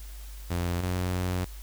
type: tone pair in turn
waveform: sawtooth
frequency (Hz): 87.31 / 90.75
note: F2 / F#2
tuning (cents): 0 / -33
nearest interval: minor second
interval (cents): 67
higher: second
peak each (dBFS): -23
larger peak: neither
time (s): 0.5-0.82 / 0.82-1.45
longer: second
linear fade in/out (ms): 10
effects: added 50 Hz sine -39 dBFS peak until 1.62 s + white hiss -51 dBFS RMS until 1.62 s